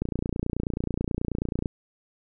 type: click train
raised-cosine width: 3 ms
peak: -14 dBFS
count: 49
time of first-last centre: 0.02-1.658 s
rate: 29.3 Hz
effects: none